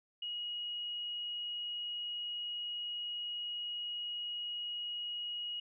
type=tone; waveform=sine; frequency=2895 Hz; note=F#7; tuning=38 cents flat; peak=-37 dBFS; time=0.22-5.6 s; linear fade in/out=5 ms; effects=none